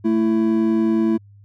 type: tone pair together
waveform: triangle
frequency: 221.7 / 332.2 Hz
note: A3 / E4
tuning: +13 / +13 cents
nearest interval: perfect fifth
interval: 700 cents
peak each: -16 dBFS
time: 0.04-1.18 s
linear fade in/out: 20 ms
effects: added 101 Hz sine -44 dBFS peak until 1.44 s